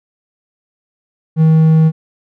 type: tone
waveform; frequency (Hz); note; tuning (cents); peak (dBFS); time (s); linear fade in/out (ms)
triangle; 159.1; D#3; +39; -4; 1.36-1.92; 50
effects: none